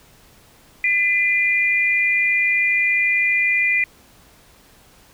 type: tone pair together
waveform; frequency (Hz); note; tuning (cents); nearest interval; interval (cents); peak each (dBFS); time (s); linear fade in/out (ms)
sine; 2012 / 2405; B6 / D7; +32 / +41; minor third; 309; -18; 0.84-3.84; 2
effects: pink hiss -51 dBFS RMS until 5.13 s